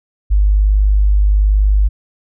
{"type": "tone", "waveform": "sine", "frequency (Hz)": 50.6, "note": "G#1", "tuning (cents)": -44, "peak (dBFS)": -8, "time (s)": [0.3, 1.89], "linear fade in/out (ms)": 20, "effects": []}